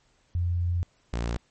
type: tone pair in turn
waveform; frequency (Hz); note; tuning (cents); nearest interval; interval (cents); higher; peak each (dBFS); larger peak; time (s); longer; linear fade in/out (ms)
sine / sawtooth; 87.31 / 58.27; F2 / A#1; 0 / 0; perfect fifth; 700; first; -23; neither; 0.35-0.83 / 1.13-1.37; first; 0
effects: pink hiss -66 dBFS RMS until 1.5 s + MP3 32 kbps